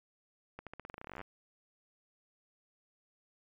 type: accelerating click train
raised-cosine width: 0.5 ms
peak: -29 dBFS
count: 20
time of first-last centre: 0.59-1.214 s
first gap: 77 ms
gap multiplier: 0.89
effects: MP3 96 kbps